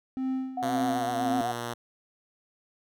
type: tone with tremolo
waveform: triangle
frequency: 261.6 Hz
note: C4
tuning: in tune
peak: -24 dBFS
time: 0.17-1.41 s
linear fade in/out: 0 ms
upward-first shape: sine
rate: 1.9 Hz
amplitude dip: 75%
type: tone with vibrato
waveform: sine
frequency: 715 Hz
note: F5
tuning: 41 cents sharp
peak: -28 dBFS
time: 0.57-1.52 s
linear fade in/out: 5 ms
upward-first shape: sine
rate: 7.9 Hz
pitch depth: 67 cents each way
type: tone with pitch glide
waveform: 5% pulse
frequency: 125.1 to 119.04 Hz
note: B2 to A#2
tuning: +23 to +37 cents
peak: -21 dBFS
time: 0.62-1.74 s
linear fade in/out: 10 ms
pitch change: -86 cents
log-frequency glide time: 0.75-1.29 s
effects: none